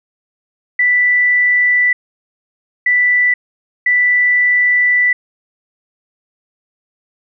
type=tone bursts at uneven times; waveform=sine; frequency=1975.5 Hz; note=B6; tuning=in tune; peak=-9 dBFS; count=3; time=0.79-1.93 / 2.86-3.34 / 3.86-5.13 s; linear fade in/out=5 ms; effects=none